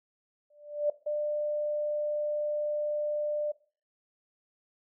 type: tone with exponential growth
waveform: sine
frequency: 590 Hz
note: D5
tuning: 8 cents sharp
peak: -21 dBFS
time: 0.5-0.9 s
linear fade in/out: 5 ms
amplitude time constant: 85 ms
type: tone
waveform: sine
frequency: 596 Hz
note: D5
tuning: 25 cents sharp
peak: -28 dBFS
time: 1.06-3.52 s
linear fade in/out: 10 ms
effects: noise-tail reverb RT60 0.4 s tail -18 dB re dry